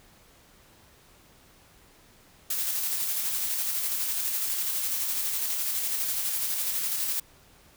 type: noise with tremolo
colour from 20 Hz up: blue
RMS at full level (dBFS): -28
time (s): 2.5-7.2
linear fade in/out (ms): 5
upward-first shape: square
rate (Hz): 12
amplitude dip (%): 25
effects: pink hiss -57 dBFS RMS until 7.76 s